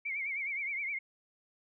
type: tone with vibrato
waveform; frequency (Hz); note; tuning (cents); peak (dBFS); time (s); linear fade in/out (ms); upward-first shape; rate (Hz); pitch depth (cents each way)
sine; 2217; C#7; 0; -33; 0.05-0.99; 10; triangle; 9.6; 120
effects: none